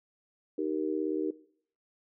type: chord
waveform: sine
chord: Eb major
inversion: none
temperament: just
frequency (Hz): 311.1 / 388.9 / 466.7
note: Eb4 / G4 / Bb4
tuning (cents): 0 / -14 / +2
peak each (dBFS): -32 / -33 / -35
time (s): 0.58-1.31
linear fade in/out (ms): 5
effects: noise-tail reverb RT60 0.6 s tail -19 dB re dry